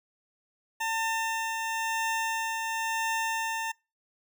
20% pulse tone with tremolo, 900 Hz, A5, 39 cents sharp, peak -22 dBFS, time 0.8-3.72 s, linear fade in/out 10 ms, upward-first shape triangle, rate 0.97 Hz, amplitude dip 35%, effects noise-tail reverb RT60 0.3 s tail -26 dB re dry

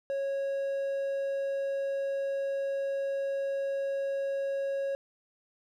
triangle tone, 550 Hz, C#5, 14 cents flat, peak -27 dBFS, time 0.1-4.95 s, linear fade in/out 0 ms, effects none

